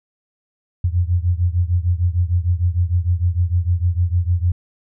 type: beating tone pair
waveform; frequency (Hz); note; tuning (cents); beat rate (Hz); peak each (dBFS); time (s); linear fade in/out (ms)
sine; 85.6 / 92.2; F2 / F#2; -34 / -6; 6.6; -17 / -19; 0.84-4.52; 5
effects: none